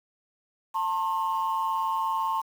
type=tone pair together; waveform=sine; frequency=893 / 1070.9 Hz; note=A5 / C6; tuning=+25 / +40 cents; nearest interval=minor third; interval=315 cents; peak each=-26 dBFS; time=0.74-2.42 s; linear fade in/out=20 ms; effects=tanh soft clip ceiling -20 dBFS + 8-bit